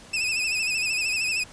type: tone with vibrato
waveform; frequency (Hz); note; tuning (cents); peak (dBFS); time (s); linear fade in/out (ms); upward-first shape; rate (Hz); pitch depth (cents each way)
sawtooth; 2575; E7; -41; -20; 0.13-1.44; 10; sine; 13; 74
effects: pink hiss -47 dBFS RMS until 1.52 s + resampled to 22050 Hz